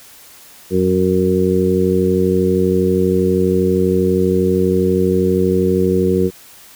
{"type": "harmonic tone with a mistuned harmonic", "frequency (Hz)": 92.5, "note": "F#2", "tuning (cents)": 0, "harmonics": [1, 2, 3, 4, 5], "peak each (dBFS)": [-22, -17, -22, -16, -18], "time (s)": [0.7, 6.31], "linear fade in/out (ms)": 50, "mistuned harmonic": 1, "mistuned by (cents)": -48, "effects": ["white hiss -42 dBFS RMS until 6.75 s"]}